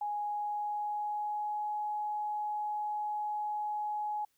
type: tone with pitch glide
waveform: sine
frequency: 830.6 to 840.7 Hz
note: G#5 to G#5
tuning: 0 to +21 cents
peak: -32 dBFS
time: 0.01-4.25 s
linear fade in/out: 5 ms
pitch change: +21 cents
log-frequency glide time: 0.2-1.69 s
effects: white hiss -75 dBFS RMS until 4.37 s